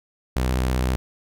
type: tone with vibrato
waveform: sawtooth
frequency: 63.4 Hz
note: B1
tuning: 46 cents sharp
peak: -16 dBFS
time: 0.36-0.96 s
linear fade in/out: 0 ms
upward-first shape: square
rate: 15 Hz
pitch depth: 30 cents each way
effects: none